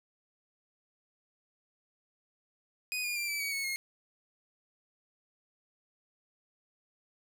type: tone with pitch steps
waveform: sawtooth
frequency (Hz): 2489 / 2429 / 2371 / 2314 / 2259 / 2205 / 2152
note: D#7 / D#7 / D7 / D7 / C#7 / C#7 / C7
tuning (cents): 0 / -42 / +16 / -26 / +32 / -10 / +48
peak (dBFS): -29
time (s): 2.92-3.76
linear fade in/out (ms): 0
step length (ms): 120
effects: none